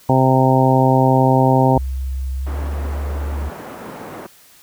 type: harmonic tone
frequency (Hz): 131.1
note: C3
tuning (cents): +4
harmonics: 1 / 2 / 3 / 4 / 5 / 6 / 7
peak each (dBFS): -15 / -17 / -21 / -20 / -21 / -19 / -19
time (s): 0.09-1.78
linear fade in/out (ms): 5
type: tone with pitch glide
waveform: sine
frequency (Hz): 65.8 to 71.76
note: C2 to D2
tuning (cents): +10 to -40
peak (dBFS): -20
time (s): 1.75-3.5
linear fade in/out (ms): 20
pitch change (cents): +150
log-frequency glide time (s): 2.4-2.55
type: band-pass noise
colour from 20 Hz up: pink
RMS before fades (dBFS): -33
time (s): 2.46-4.27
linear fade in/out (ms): 10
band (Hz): 200 to 1200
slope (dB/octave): 12
effects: white hiss -48 dBFS RMS until 4.62 s